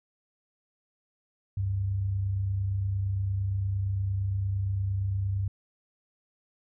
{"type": "tone pair together", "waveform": "sine", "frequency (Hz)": [69.3, 98], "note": ["C#2", "G2"], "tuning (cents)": [0, 0], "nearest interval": "tritone", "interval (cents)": 600, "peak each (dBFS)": [-37, -26], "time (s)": [1.57, 5.48], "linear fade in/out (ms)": 5, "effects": []}